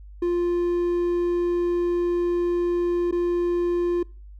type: tone with dropouts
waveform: triangle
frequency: 349.2 Hz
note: F4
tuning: in tune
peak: -18 dBFS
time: 0.22-4.03 s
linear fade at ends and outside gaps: 5 ms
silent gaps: 3.112-3.124 s
effects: noise-tail reverb RT60 0.4 s tail -25 dB re dry + added 50 Hz sine -40 dBFS peak until 4.39 s